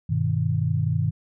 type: chord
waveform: sine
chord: G augmented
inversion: none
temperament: equal with one note detuned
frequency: 99.31 / 123.47 / 155.56 Hz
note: G2 / B2 / D#3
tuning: +23 / 0 / 0 cents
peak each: -25 / -25 / -24 dBFS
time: 0.09-1.11 s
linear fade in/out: 10 ms
effects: none